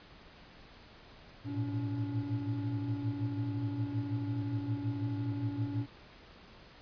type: tone cluster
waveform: triangle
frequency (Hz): 106.5 / 113.2 / 118.7 / 285.1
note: G#2 / A2 / A#2 / C#4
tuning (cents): +44 / +50 / +32 / +49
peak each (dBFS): -37 / -36 / -36 / -35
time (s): 1.44-5.87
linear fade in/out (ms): 50
effects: pink hiss -55 dBFS RMS until 6.81 s + resampled to 11025 Hz